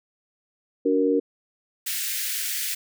sine chord, D augmented, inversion none, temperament equal with one note detuned, 287.6 / 370 / 466.2 Hz, D4 / F#4 / A#4, -36 / 0 / 0 cents, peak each -22 / -26 / -21 dBFS, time 0.85-1.2 s, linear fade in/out 10 ms
white high-pass noise, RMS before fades -28 dBFS, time 1.86-2.75 s, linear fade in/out 10 ms, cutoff 1600 Hz, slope 48 dB/octave
effects none

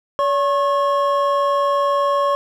triangle tone pair together, 569.4 / 1088 Hz, C#5 / C#6, +46 / -33 cents, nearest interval major seventh, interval 1121 cents, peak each -16 dBFS, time 0.19-2.35 s, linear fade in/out 0 ms, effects none

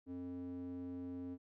square tone with band-pass filter, 89.1 Hz, F2, 35 cents sharp, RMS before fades -45 dBFS, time 0.06-1.38 s, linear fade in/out 50 ms, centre 310 Hz, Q 9.9, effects none

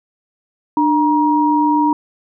sine tone pair together, 298.7 / 948.3 Hz, D4 / A#5, +29 / +29 cents, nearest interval octave + minor sixth, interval 2000 cents, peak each -14 dBFS, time 0.77-1.93 s, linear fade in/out 2 ms, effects none

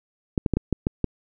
clicks, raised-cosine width 3 ms, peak -8 dBFS, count 7, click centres 0.378 / 0.462 / 0.537 / 0.57 / 0.727 / 0.869 / 1.043 s, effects none

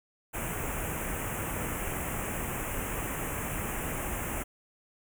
pink band-stop noise, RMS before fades -34 dBFS, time 0.33-4.44 s, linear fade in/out 20 ms, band 2800 to 6900 Hz, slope 48 dB/octave, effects none

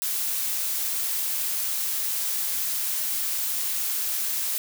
blue noise, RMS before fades -27 dBFS, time 0.02-4.58 s, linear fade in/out 0 ms, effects none

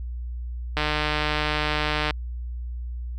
click train, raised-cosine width 0.3 ms, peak -8 dBFS, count 203, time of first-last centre 0.77-2.108 s, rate 151 Hz, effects added 60 Hz sine -29 dBFS peak until 3.18 s

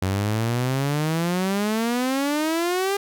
sawtooth exponential sweep, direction up, 92.5 to 405.4 Hz, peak -17 dBFS, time 0.02-2.97 s, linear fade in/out 5 ms, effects none

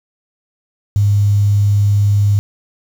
sine tone with quantisation, 102 Hz, G#2, 31 cents flat, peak -9 dBFS, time 0.96-2.39 s, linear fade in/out 0 ms, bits 6, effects none

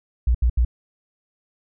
sine tone bursts, 60 Hz, B1, 49 cents flat, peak -14 dBFS, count 3, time 0.27-0.649 s, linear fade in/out 5 ms, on 77 ms, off 74 ms, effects none

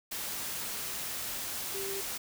sine tone in noise, 391.7 Hz, G4, 1 cent flat, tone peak -37 dBFS, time 1.74-2.01 s, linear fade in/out 10 ms, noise white, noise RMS -37 dBFS, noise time 0.11-2.18 s, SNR -3 dB, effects none

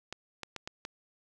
clicks, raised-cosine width 0.2 ms, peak -21 dBFS, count 5, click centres 0.126 / 0.433 / 0.563 / 0.675 / 0.851 s, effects none

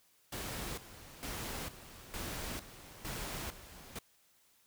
pink noise with tremolo, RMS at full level -41 dBFS, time 0.32-3.99 s, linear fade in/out 5 ms, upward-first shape square, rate 1.1 Hz, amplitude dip 75%, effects white hiss -69 dBFS RMS until 4.66 s

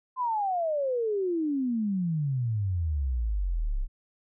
sine exponential sweep, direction down, 1042 to 30.8 Hz, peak -25 dBFS, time 0.16-3.88 s, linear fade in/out 50 ms, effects none

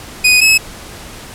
sawtooth tone pair in turn, 2491 / 2579 Hz, D#7 / E7, +1 / -39 cents, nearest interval minor second, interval 60 cents, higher second, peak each -3 dBFS, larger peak neither, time 0.24-0.41 / 0.41-0.58 s, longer neither, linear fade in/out 10 ms, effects pink hiss -32 dBFS RMS until 1.34 s + low-pass 12000 Hz 12 dB/octave

